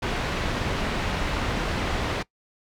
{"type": "low-pass noise", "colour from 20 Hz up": "pink", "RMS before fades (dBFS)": -27, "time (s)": [0.02, 2.23], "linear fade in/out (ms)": 10, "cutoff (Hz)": 3400, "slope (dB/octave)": 12, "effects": ["noise-tail reverb RT60 0.1 s tail -21 dB re dry"]}